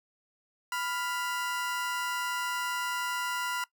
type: tone pair together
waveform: 30% pulse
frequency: 990.7 / 1401 Hz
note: B5 / F6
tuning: +5 / +5 cents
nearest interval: tritone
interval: 600 cents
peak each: -31 / -31 dBFS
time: 0.72-3.64 s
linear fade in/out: 2 ms
effects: noise-tail reverb RT60 0.1 s tail -20 dB re dry